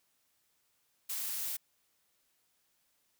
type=noise; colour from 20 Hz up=blue; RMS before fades=-37 dBFS; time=1.09-1.57 s; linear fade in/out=10 ms; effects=white hiss -75 dBFS RMS until 3.19 s